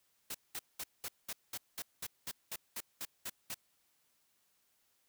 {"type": "noise bursts", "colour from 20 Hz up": "white", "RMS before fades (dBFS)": -41, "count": 14, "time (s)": [0.3, 3.544], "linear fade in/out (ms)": 5, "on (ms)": 46, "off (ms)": 200, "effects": ["white hiss -75 dBFS RMS until 5.08 s"]}